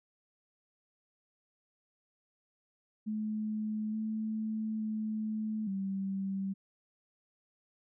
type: tone with pitch steps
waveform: sine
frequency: 214.8 / 218.2 / 216.5 / 194.1 Hz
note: A3 / A3 / A3 / G3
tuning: -41 / -14 / -28 / -17 cents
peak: -32 dBFS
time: 3.06-6.54 s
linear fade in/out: 20 ms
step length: 870 ms
effects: none